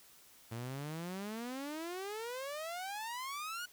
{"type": "exponential sweep", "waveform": "sawtooth", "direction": "up", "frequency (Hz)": [111.7, 1480], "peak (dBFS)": -36, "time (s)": [0.51, 3.66], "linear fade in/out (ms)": 10, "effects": ["white hiss -61 dBFS RMS until 3.72 s"]}